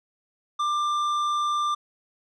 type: tone with tanh clipping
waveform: sine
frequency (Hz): 1188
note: D6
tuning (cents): +20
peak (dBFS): -24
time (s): 0.59-1.75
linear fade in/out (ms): 10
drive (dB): 10
effects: none